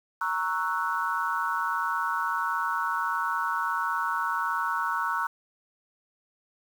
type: chord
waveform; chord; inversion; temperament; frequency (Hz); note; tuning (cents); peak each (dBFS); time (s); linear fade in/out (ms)
sine; F# dominant seventh; first; equal; 932.3 / 1108.7 / 1318.5 / 1480; A#5 / C#6 / E6 / F#6; 0 / 0 / 0 / 0; -31; 0.21-5.27; 5
effects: 8-bit